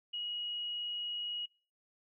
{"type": "tone", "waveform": "sine", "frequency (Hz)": 2899, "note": "F#7", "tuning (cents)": -36, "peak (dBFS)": -36, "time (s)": [0.13, 1.46], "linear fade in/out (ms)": 10, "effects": ["noise-tail reverb RT60 0.4 s tail -25 dB re dry"]}